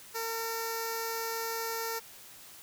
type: tone with notch filter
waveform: 5% pulse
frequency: 454.9 Hz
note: A#4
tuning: 42 cents flat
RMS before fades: -35 dBFS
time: 0.14-2 s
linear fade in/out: 20 ms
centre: 3200 Hz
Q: 0.55
effects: white hiss -51 dBFS RMS until 2.62 s